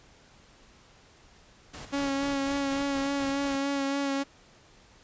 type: noise with tremolo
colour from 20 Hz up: pink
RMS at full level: -42 dBFS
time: 1.73-3.58 s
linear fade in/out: 10 ms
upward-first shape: square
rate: 4.1 Hz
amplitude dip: 55%
type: tone with vibrato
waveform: sawtooth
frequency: 277.6 Hz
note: C#4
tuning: 3 cents sharp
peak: -23 dBFS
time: 1.92-4.24 s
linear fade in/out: 20 ms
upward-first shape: sine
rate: 3.5 Hz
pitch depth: 23 cents each way
effects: pink hiss -57 dBFS RMS until 5.03 s + resampled to 16000 Hz